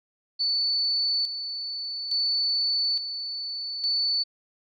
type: tone with tremolo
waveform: sine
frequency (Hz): 4483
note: C#8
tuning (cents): +19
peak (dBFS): -22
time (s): 0.39-4.24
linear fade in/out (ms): 20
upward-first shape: square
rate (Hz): 0.58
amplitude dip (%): 60
effects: none